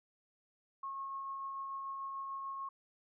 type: tone with tremolo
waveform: sine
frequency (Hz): 1088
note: C#6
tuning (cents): -33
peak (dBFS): -38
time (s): 0.83-2.69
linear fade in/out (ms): 5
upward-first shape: triangle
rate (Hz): 6.8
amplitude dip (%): 25
effects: none